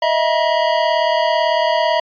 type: tone cluster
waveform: square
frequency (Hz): 624 / 662 / 958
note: D#5 / E5 / A#5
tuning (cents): +5 / +7 / +47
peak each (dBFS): -19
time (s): 0.02-2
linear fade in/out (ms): 5
effects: resampled to 11025 Hz